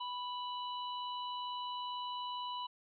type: harmonic tone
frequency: 987.8 Hz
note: B5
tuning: in tune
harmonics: 1 / 3 / 4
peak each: -39 / -45 / -50 dBFS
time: 0-2.67 s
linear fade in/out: 10 ms
effects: none